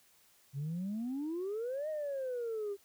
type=exponential two-way sweep; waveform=sine; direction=up then down; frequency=133.1 to 630 to 393.2 Hz; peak=-33 dBFS; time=0.53-2.77 s; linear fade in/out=50 ms; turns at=1.89 s; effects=tanh soft clip ceiling -32 dBFS + white hiss -66 dBFS RMS until 2.84 s